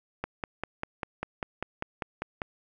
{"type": "click train", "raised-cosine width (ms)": 0.5, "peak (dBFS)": -16, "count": 12, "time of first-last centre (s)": [0.24, 2.418], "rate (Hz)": 5.05, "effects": []}